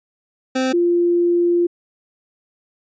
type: tone pair in turn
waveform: 25% pulse / sine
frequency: 260 / 347.1 Hz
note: C4 / F4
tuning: -11 / -11 cents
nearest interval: perfect fourth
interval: 500 cents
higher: second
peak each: -13 dBFS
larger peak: neither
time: 0.55-0.73 / 0.73-1.67 s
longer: second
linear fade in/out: 10 ms
effects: resampled to 16000 Hz